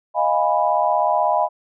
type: chord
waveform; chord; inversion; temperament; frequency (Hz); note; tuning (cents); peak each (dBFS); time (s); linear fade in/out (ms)
sine; F half-diminished seventh; third; equal with one note detuned; 622.3 / 698.5 / 824.4 / 987.8; Eb5 / F5 / Ab5 / Cb6; 0 / 0 / -13 / 0; -21; 0.14-1.49; 50
effects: none